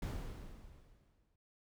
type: noise with exponential decay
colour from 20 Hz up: brown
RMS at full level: -37 dBFS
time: 0.02-1.36 s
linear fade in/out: 5 ms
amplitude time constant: 290 ms
effects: none